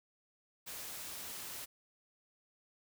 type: noise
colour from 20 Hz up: white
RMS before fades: -45 dBFS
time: 0.66-1.66 s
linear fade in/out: 20 ms
effects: none